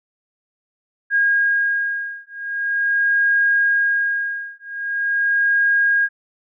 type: beating tone pair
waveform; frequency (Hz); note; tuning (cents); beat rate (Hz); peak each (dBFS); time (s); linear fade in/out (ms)
sine; 1629 / 1629.43; G#6 / G#6; -34 / -33; 0.43; -19; 1.1-6.09; 50
effects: none